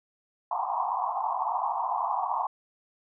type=band-pass noise; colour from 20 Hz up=white; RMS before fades=-29 dBFS; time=0.51-2.47 s; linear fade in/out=5 ms; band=700 to 1100 Hz; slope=96 dB/octave; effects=none